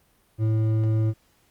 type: tone with hard clipping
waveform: sine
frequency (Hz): 110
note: A2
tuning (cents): 0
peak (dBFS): -21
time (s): 0.38-1.14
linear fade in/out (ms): 50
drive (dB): 8
effects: pink hiss -63 dBFS RMS until 1.5 s + Opus 32 kbps